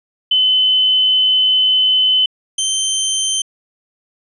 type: tone pair in turn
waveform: sine / 20% pulse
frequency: 3035 / 3115 Hz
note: F#7 / G7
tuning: +43 / -12 cents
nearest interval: unison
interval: 45 cents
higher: second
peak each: -10 dBFS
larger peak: neither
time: 0.31-2.26 / 2.58-3.42 s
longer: first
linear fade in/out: 5 ms
effects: resampled to 24000 Hz